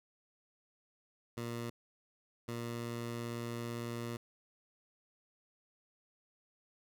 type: tone bursts at uneven times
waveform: 15% pulse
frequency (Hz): 117.9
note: A#2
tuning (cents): +20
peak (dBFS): -32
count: 2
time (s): 1.37-1.7 / 2.48-4.17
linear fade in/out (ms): 5
effects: none